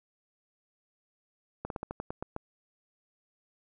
slowing click train, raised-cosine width 1 ms, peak -21 dBFS, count 9, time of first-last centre 1.65-2.364 s, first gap 52 ms, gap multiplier 1.15, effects none

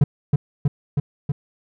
triangle tone with echo, 143.2 Hz, D3, 43 cents flat, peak -8 dBFS, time 0.01-0.04 s, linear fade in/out 5 ms, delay 320 ms, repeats 4, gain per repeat -2 dB, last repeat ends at 1.32 s, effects none

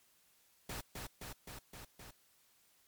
pink noise with echo, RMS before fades -43 dBFS, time 0.69-0.81 s, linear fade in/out 5 ms, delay 260 ms, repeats 5, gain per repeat -2 dB, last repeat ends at 2.11 s, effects white hiss -70 dBFS RMS until 2.87 s + MP3 96 kbps

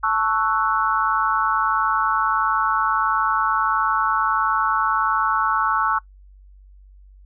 sine chord, F# minor seventh, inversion first, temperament equal, 880 / 1108.7 / 1318.5 / 1480 Hz, A5 / C#6 / E6 / F#6, 0 / 0 / 0 / 0 cents, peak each -24 / -22 / -21 / -25 dBFS, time 0.03-5.99 s, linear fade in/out 10 ms, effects noise-tail reverb RT60 0.1 s tail -21 dB re dry + added 48 Hz sine -44 dBFS peak until 7.25 s

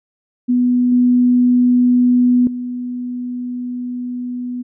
sine tone with level steps, 246.9 Hz, B3, in tune, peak -11 / -9 / -21 dBFS, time 0.48-4.63 s, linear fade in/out 20 ms, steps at 0.92 / 2.47 s, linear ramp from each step 2 ms, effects none

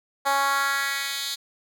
10% pulse tone with high-pass filter sweep, 277.2 Hz, C#4, in tune, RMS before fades -25 dBFS, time 0.25-1.36 s, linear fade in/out 20 ms, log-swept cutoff 750 to 3800 Hz, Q 1.9, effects none

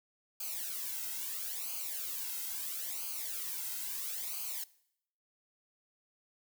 blue noise with flanger, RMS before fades -39 dBFS, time 0.4-4.64 s, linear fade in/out 5 ms, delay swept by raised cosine 0.54 to 1.74 ms, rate 0.75 Hz, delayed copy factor -0.9, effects noise-tail reverb RT60 0.7 s tail -20 dB re dry

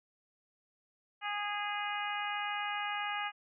harmonic tone, 412.2 Hz, G#4, 13 cents flat, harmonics 2 / 3 / 4 / 5 / 6 / 7, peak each -38 / -40 / -41 / -42 / -43 / -43 dBFS, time 1.21-3.32 s, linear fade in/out 50 ms, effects none

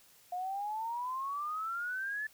sine exponential sweep, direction up, 709 to 1752 Hz, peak -34 dBFS, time 0.32-2.27 s, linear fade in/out 5 ms, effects white hiss -62 dBFS RMS until 2.33 s

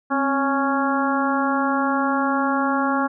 harmonic tone with a mistuned harmonic, 277.2 Hz, C#4, in tune, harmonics 1 / 2 / 3 / 4 / 5 / 6, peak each -22 / -28 / -25 / -25 / -26 / -32 dBFS, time 0.1-3.08 s, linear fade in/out 20 ms, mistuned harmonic 1, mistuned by -65 cents, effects none

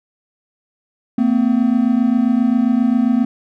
triangle tone pair together, 227.3 / 254.8 Hz, A#3 / C4, -43 / -46 cents, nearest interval major second, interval 197 cents, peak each -13 dBFS, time 1.18-3.25 s, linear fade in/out 5 ms, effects none

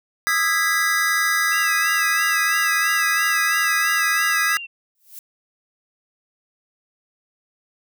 square chord, E major seventh, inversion third, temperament just, 1236.1 / 1318.5 / 1648.1 / 1977.8 Hz, D#6 / E6 / G#6 / B6, -12 / 0 / -14 / +2 cents, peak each -27 / -28 / -22 / -22 dBFS, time 0.27-4.57 s, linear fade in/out 0 ms
sine tone with vibrato, 2637 Hz, E7, in tune, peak -30 dBFS, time 1.51-4.67 s, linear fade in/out 20 ms, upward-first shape sine, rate 3 Hz, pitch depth 100 cents each way
violet noise with exponential growth, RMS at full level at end -33 dBFS, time 4.95-5.19 s, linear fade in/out 2 ms, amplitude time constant 51 ms
effects none

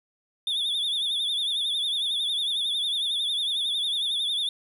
triangle tone with vibrato, 3520 Hz, A7, in tune, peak -23 dBFS, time 0.47-4.49 s, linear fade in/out 2 ms, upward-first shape triangle, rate 11 Hz, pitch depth 110 cents each way, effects none

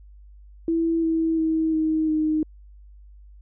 sine tone with pitch steps, 330 / 324.9 / 319.9 / 314.9 / 310 Hz, E4 / E4 / D#4 / D#4 / D#4, +2 / -25 / +48 / +21 / -6 cents, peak -19 dBFS, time 0.68-2.43 s, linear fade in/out 2 ms, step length 350 ms, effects added 50 Hz sine -44 dBFS peak until 3.41 s

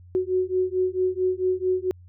sine beating tone pair, 367.7 / 372.2 Hz, F#4 / F#4, -11 / +10 cents, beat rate 4.5 Hz, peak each -24 dBFS, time 0.15-1.91 s, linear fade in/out 0 ms, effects added 89 Hz sine -45 dBFS peak until 2.08 s

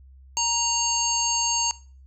harmonic tone with a mistuned harmonic, 932.3 Hz, A#5, in tune, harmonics 1 / 3 / 5 / 7 / 8, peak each -27 / -30 / -29 / -25 / -31 dBFS, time 0.37-1.71 s, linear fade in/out 0 ms, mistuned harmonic 5, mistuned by -52 cents, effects noise-tail reverb RT60 0.4 s tail -21 dB re dry + added 66 Hz sine -46 dBFS peak until 2.06 s

